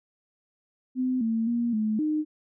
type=tone with pitch steps; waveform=sine; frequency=255.6 / 225.6 / 236.6 / 215.8 / 306.1 Hz; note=C4 / A3 / A#3 / A3 / D#4; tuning=-40 / +44 / +26 / -33 / -28 cents; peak=-23 dBFS; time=0.95-2.25 s; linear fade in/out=50 ms; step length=260 ms; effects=none